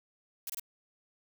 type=noise bursts; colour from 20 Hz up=blue; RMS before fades=-38 dBFS; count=3; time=0.47-0.597 s; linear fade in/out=2 ms; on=27 ms; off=23 ms; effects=none